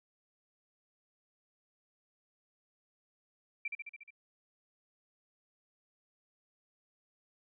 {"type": "tone with echo", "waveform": "sine", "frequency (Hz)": 2347, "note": "D7", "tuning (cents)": -2, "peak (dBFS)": -33, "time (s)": [3.65, 3.68], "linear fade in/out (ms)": 5, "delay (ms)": 71, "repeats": 6, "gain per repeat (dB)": -3, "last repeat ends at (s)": 4.106, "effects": []}